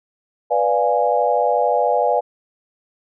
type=chord; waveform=sine; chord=B diminished seventh; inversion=none; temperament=equal; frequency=493.9 / 587.3 / 698.5 / 830.6 Hz; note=B4 / D5 / F5 / Ab5; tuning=0 / 0 / 0 / 0 cents; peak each=-20 dBFS; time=0.5-2.21 s; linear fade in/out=20 ms; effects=none